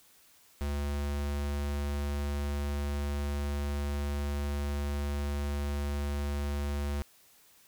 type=tone; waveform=square; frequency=72 Hz; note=D2; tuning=34 cents flat; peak=-31 dBFS; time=0.61-7.02 s; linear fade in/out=0 ms; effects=white hiss -61 dBFS RMS until 7.67 s